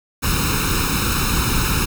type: noise with comb filter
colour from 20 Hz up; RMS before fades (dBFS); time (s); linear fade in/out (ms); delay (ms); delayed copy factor
pink; -19; 0.22-1.86; 20; 0.76; +0.85
effects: none